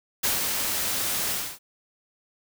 white noise with ADSR envelope, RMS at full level -23 dBFS, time 0.23-1.59 s, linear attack 12 ms, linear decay 150 ms, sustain -4 dB, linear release 270 ms, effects none

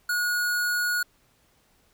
square tone, 1450 Hz, F#6, 35 cents flat, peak -24 dBFS, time 0.09-1.03 s, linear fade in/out 5 ms, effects pink hiss -64 dBFS RMS until 1.93 s

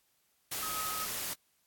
sine tone in noise, 1270 Hz, D#6, 35 cents sharp, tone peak -37 dBFS, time 0.62-1.05 s, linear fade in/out 10 ms, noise white, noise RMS -37 dBFS, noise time 0.51-1.34 s, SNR -3 dB, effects white hiss -73 dBFS RMS until 1.66 s + AAC 64 kbps

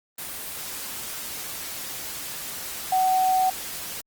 sine tone in noise, 750 Hz, F#5, 23 cents sharp, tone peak -18 dBFS, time 2.92-3.5 s, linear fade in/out 5 ms, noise white, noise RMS -34 dBFS, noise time 0.18-4.01 s, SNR +13 dB, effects Opus 24 kbps

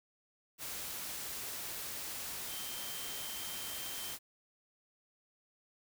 sine tone in noise, 3136 Hz, G7, in tune, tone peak -48 dBFS, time 2.47-4.16 s, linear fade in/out 50 ms, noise white, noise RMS -42 dBFS, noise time 0.58-4.19 s, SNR -9 dB, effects none

